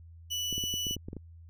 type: tone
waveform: 30% pulse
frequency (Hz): 2960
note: F#7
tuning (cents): 0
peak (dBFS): -28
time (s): 0.3-0.96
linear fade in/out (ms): 20
type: clicks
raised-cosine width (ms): 3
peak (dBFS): -26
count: 10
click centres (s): 0.527 / 0.58 / 0.639 / 0.74 / 0.868 / 0.91 / 0.966 / 1.085 / 1.131 / 1.167
effects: added 83 Hz sine -48 dBFS peak until 1.49 s